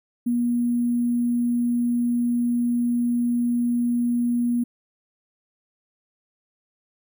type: tone with sample-and-hold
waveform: sine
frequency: 240 Hz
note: B3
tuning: 49 cents flat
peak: -19 dBFS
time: 0.26-4.64 s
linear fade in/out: 10 ms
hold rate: 11025 Hz
effects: none